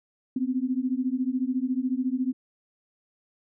sine beating tone pair, 249.8 / 263.8 Hz, B3 / C4, +20 / +14 cents, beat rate 14 Hz, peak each -27 / -27 dBFS, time 0.36-2.33 s, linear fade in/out 5 ms, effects none

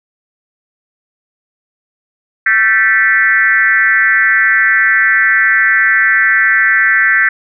sine tone with frequency modulation, 1761 Hz, A6, 1 cent sharp, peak -7 dBFS, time 2.46-7.29 s, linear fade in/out 5 ms, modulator 209 Hz, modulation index 1.4, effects none

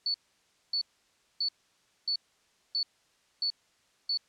sine tone bursts, 4452 Hz, C#8, 7 cents sharp, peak -26 dBFS, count 7, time 0.06-4.174 s, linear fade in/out 2 ms, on 82 ms, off 590 ms, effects white hiss -68 dBFS RMS until 4.28 s + low-pass 7000 Hz 12 dB/octave

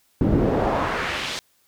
brown noise with band-pass filter sweep, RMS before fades -22 dBFS, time 0.21-1.39 s, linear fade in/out 0 ms, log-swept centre 200 to 4700 Hz, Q 1.2, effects white hiss -63 dBFS RMS until 1.67 s

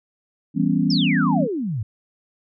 sine chord, C# half-diminished seventh, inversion first, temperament equal, 164.81 / 196 / 246.9 / 277.2 Hz, E3 / G3 / B3 / C#4, 0 / 0 / 0 / 0 cents, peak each -22 dBFS, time 0.54-1.48 s, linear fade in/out 50 ms
sine exponential sweep, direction down, 5500 to 98 Hz, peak -22 dBFS, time 0.9-1.83 s, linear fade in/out 5 ms
effects none

